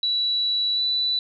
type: tone with pitch glide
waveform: sine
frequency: 3933 to 3970 Hz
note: B7 to B7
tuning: -8 to +8 cents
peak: -20 dBFS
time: 0.03-1.19 s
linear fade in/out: 2 ms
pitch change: +16 cents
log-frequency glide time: 0.74-0.81 s
effects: none